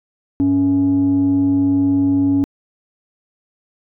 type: tone pair together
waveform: sine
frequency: 100.3 / 279.2 Hz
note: G2 / C#4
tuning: +40 / +13 cents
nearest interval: octave + tritone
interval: 1773 cents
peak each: -21 / -11 dBFS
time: 0.4-2.44 s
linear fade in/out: 0 ms
effects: tanh soft clip ceiling -9 dBFS